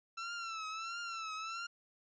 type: tone with vibrato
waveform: sawtooth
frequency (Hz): 1337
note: E6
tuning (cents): +24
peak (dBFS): -36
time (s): 0.17-1.67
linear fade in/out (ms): 10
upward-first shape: triangle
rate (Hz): 1.5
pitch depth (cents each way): 91
effects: resampled to 16000 Hz